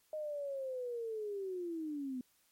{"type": "linear sweep", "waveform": "sine", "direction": "down", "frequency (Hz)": [622.3, 246.9], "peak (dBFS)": -37, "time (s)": [0.13, 2.21], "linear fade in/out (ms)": 2, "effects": ["white hiss -72 dBFS RMS until 2.51 s", "MP3 64 kbps"]}